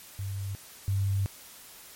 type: tone pair in turn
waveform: sine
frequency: 98 / 98 Hz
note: G2 / G2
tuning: 0 / 0 cents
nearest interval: unison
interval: 0 cents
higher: neither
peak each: -31 / -24 dBFS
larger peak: second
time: 0.19-0.55 / 0.88-1.26 s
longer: second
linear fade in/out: 0 ms
effects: white hiss -49 dBFS RMS until 1.95 s + MP3 64 kbps